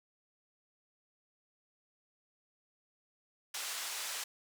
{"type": "band-pass noise", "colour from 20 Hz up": "white", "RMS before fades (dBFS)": -40, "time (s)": [3.54, 4.24], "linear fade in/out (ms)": 5, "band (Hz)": [760, 8600], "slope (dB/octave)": 12, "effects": []}